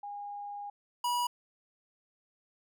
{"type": "tone pair in turn", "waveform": ["sine", "square"], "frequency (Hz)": [816, 970.4], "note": ["G#5", "B5"], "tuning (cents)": [-31, -31], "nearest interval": "minor third", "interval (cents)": 300, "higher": "second", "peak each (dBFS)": [-38, -29], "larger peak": "second", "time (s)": [[0.03, 0.7], [1.04, 1.27]], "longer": "first", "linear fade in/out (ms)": 5, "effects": []}